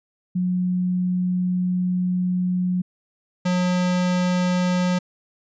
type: tone pair in turn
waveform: sine / square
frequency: 181.2 / 180.35 Hz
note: F#3 / F#3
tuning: -36 / -44 cents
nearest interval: unison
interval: 8 cents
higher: first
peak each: -19 dBFS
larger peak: neither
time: 0.35-2.82 / 3.45-4.99 s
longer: first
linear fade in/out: 10 ms
effects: resampled to 16000 Hz